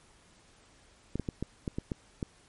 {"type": "clicks", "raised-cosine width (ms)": 3, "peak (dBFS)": -19, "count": 8, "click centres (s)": [1.156, 1.197, 1.288, 1.426, 1.678, 1.785, 1.918, 2.228], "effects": ["pink hiss -61 dBFS RMS until 2.48 s", "MP3 48 kbps"]}